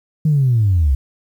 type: linear sweep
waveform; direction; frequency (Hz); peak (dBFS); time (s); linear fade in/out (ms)
sine; down; 158.8 to 62.5; -10; 0.25-0.95; 5
effects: tanh soft clip ceiling -7 dBFS + 8-bit